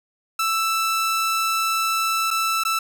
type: tone with dropouts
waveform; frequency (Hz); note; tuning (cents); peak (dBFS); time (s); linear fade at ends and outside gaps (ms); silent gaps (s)
sawtooth; 1323; E6; +6; -16; 0.39-2.79; 5; 2.306-2.31 / 2.637-2.65
effects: none